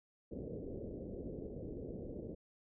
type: low-pass noise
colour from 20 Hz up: white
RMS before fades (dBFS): -45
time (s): 0.31-2.35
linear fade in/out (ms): 10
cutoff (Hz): 520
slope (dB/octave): 48
effects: none